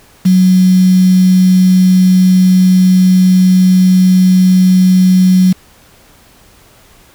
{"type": "tone with quantisation", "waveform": "sine", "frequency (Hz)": 184.9, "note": "F#3", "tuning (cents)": -1, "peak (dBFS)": -4, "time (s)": [0.25, 5.53], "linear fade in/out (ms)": 10, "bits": 4, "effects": ["pink hiss -44 dBFS RMS until 7.14 s"]}